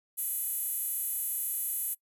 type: tone with high-pass filter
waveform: 10% pulse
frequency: 497.1 Hz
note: B4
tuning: 11 cents sharp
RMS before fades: -33 dBFS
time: 0.17-1.95 s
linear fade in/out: 20 ms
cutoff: 11000 Hz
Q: 8.2
effects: noise-tail reverb RT60 0.1 s tail -23 dB re dry